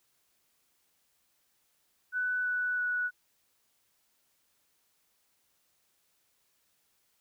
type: tone with pitch steps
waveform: sine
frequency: 1493 / 1482.7 / 1472.4 Hz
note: F#6 / F#6 / F#6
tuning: +15 / +3 / -9 cents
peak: -28 dBFS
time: 2.12-3.11 s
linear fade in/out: 50 ms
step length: 330 ms
effects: white hiss -73 dBFS RMS until 7.2 s